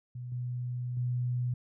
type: tone with level steps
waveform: sine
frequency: 123.47 Hz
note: B2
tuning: in tune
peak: -37 / -32 / -28 dBFS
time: 0.15-1.54 s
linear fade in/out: 5 ms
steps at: 0.32 / 0.97 s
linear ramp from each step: 2 ms
effects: none